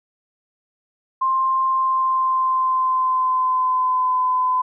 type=tone with pitch glide; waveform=sine; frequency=1053 to 1014.8 Hz; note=C6 to B5; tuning=+11 to +47 cents; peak=-16 dBFS; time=1.21-4.62 s; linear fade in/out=10 ms; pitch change=-64 cents; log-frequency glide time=1.69-4.19 s; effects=none